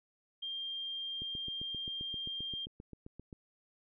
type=tone; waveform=sine; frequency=3194 Hz; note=G7; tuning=32 cents sharp; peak=-37 dBFS; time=0.42-2.66 s; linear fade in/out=10 ms
type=click train; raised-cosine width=3 ms; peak=-34 dBFS; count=17; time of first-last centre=1.22-3.328 s; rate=7.59 Hz
effects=none